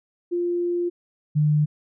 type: tone pair in turn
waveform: sine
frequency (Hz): 349.2 / 150.34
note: F4 / D3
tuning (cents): 0 / +41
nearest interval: octave + minor third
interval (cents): 1459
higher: first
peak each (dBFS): -21 / -16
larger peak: second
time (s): 0.31-0.9 / 1.35-1.66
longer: first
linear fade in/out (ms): 20
effects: none